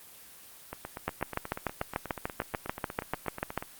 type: two click trains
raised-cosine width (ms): 0.5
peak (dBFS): -13 / -21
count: 18 / 25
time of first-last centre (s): 1.08-3.576 / 0.73-3.625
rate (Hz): 6.81 / 8.29
effects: white hiss -51 dBFS RMS until 3.79 s + Opus 24 kbps